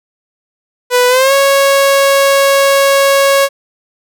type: tone with pitch glide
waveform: sawtooth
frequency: 494.8 to 552.2 Hz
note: B4 to C#5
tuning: +3 to -7 cents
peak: -3 dBFS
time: 0.9-3.49 s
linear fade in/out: 50 ms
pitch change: +190 cents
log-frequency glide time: 1.08-1.33 s
effects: none